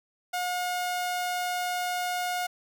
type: tone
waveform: sawtooth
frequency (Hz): 719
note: F#5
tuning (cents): -50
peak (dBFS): -24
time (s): 0.33-2.47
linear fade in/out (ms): 10
effects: none